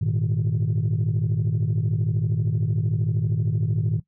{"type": "chord", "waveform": "sine", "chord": "Ab suspended second", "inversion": "none", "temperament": "just", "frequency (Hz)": [103.83, 116.8, 155.74], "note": ["Ab2", "Bb2", "Eb3"], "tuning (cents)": [0, 4, 2], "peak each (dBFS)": -23, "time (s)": [0.01, 4], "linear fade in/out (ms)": 10, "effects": ["noise-tail reverb RT60 0.1 s tail -17 dB re dry", "tanh soft clip ceiling -16 dBFS"]}